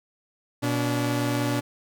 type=tone pair together; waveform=sawtooth; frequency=120.96 / 287.7 Hz; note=B2 / D4; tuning=-36 / -36 cents; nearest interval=octave + minor third; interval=1500 cents; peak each=-22 dBFS; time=0.62-1.61 s; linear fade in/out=20 ms; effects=none